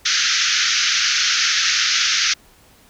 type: band-pass noise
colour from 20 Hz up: white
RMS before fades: -18 dBFS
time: 0.05-2.34 s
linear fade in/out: 10 ms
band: 1300 to 6400 Hz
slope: 96 dB/octave
effects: pink hiss -51 dBFS RMS until 2.89 s